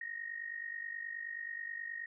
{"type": "tone with amplitude modulation", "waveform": "sine", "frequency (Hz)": 1864.7, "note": "A#6", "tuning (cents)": 0, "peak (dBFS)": -36, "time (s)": [0.01, 2.06], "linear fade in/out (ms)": 5, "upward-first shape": "sine", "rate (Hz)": 49.4, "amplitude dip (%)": 75, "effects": []}